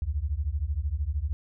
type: beating tone pair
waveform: sine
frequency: 66.8 / 79.8 Hz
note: C2 / D#2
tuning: +36 / +44 cents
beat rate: 13 Hz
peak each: -29 dBFS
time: 0.02-1.33 s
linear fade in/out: 0 ms
effects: none